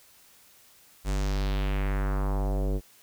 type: tone with low-pass filter sweep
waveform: square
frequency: 49 Hz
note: G1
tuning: in tune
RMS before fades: -27 dBFS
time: 1.04-2.81 s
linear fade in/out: 50 ms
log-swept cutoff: 8900 to 420 Hz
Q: 2
effects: white hiss -57 dBFS RMS until 3.02 s